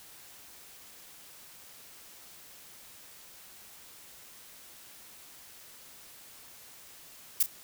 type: noise with echo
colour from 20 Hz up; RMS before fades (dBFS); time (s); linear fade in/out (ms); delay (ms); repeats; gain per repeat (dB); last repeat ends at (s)
violet; -23; 7.4-7.43; 5; 33; 1; -13; 7.463
effects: white hiss -52 dBFS RMS until 7.63 s